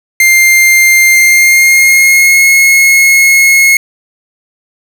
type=tone with pitch glide; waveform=45% pulse; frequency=2100 to 2168 Hz; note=C7 to C#7; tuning=+6 to -39 cents; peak=-3 dBFS; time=0.2-3.77 s; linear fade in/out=2 ms; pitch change=+55 cents; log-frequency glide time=1.12-2.45 s; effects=none